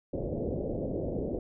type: low-pass noise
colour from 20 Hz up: white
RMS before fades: -33 dBFS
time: 0.13-1.39 s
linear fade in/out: 5 ms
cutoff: 580 Hz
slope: 48 dB/octave
effects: none